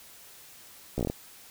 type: slowing click train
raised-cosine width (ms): 2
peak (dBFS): -16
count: 7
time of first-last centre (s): 0.98-1.099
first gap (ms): 14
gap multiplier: 1.14
effects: white hiss -51 dBFS RMS until 1.5 s